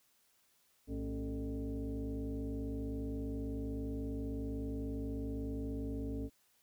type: tone with frequency modulation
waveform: sine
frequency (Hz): 108.8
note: A2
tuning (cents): -19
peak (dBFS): -36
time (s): 0.87-6.3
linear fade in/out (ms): 50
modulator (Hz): 167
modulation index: 1.8
effects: white hiss -72 dBFS RMS until 6.62 s